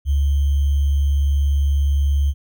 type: tone with sample-and-hold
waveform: sine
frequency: 70.7 Hz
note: C#2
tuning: 35 cents sharp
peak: -14 dBFS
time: 0.05-2.34 s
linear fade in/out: 50 ms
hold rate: 3150 Hz
effects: none